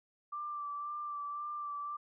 sine tone with vibrato, 1174.7 Hz, D6, in tune, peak -37 dBFS, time 0.32-1.97 s, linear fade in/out 10 ms, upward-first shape sine, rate 1.9 Hz, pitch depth 23 cents each way, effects none

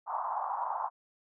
pink band-pass noise, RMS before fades -34 dBFS, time 0.06-0.9 s, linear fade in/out 50 ms, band 770 to 1100 Hz, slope 48 dB/octave, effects none

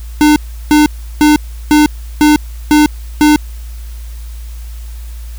square tone bursts, 300 Hz, D4, 37 cents sharp, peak -5 dBFS, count 7, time 0.21-3.36 s, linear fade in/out 0 ms, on 150 ms, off 350 ms, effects added 57 Hz sine -23 dBFS peak until 5.38 s + white hiss -41 dBFS RMS until 5.38 s

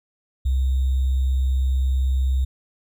sine tone with sample-and-hold, 65.5 Hz, C2, 2 cents sharp, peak -17 dBFS, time 0.45-2.45 s, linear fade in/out 10 ms, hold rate 3675 Hz, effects none

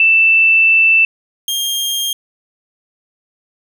sine / sawtooth tone pair in turn, 2657 / 3216 Hz, E7 / G7, +13 / +44 cents, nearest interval minor third, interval 331 cents, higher second, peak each -7 / -13 dBFS, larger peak first, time 0-1.05 / 1.48-2.13 s, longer first, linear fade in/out 2 ms, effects none

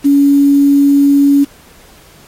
sine tone with quantisation, 281.9 Hz, C#4, 29 cents sharp, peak -5 dBFS, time 0.04-1.45 s, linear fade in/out 20 ms, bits 5, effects pink hiss -43 dBFS RMS until 2.27 s + AAC 48 kbps

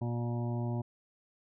harmonic tone with a mistuned harmonic, 119.1 Hz, A#2, 38 cents sharp, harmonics 1 / 2 / 3 / 5 / 6 / 7 / 8, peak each -32 / -38 / -42 / -46 / -48 / -49 / -50 dBFS, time 0.01-0.82 s, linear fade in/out 10 ms, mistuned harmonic 7, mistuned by +28 cents, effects none

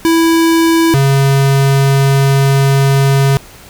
square tone pair in turn, 329.6 / 137.27 Hz, E4 / C#3, 0 / -17 cents, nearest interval octave + minor third, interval 1517 cents, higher first, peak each -8 dBFS, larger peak neither, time 0.05-0.94 / 0.94-3.37 s, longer second, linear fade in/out 0 ms, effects pink hiss -37 dBFS RMS until 3.69 s

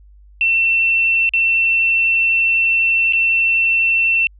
sine tone with dropouts, 2694 Hz, E7, 37 cents sharp, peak -12 dBFS, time 0.41-4.27 s, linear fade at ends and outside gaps 1 ms, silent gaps 1.292-1.336 / 3.125-3.133 s, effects added 50 Hz sine -42 dBFS peak until 4.39 s

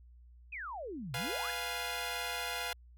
sine exponential two-way sweep, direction down then up, 2643 to 116.54 to 1842 Hz, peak -39 dBFS, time 0.52-1.51 s, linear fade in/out 10 ms, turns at 1.15 s
10% pulse chord, F diminished, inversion second, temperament equal, 493.9 / 698.5 / 830.6 Hz, Cb5 / F5 / Ab5, 0 / 0 / 0 cents, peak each -33 / -30 / -33 dBFS, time 1.14-2.73 s, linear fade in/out 2 ms
effects added 60 Hz sine -54 dBFS peak until 2.97 s

